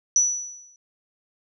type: tone with exponential decay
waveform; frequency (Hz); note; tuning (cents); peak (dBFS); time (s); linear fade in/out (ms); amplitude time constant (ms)
sine; 5920; F#8; 0; -13; 0.16-0.76; 1; 130
effects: none